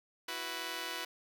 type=chord; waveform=5% pulse; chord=E suspended second; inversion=none; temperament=just; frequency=329.6 / 370.8 / 494.4 Hz; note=E4 / F#4 / B4; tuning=0 / +4 / +2 cents; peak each=-32 dBFS; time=0.28-1.05 s; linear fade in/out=5 ms; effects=none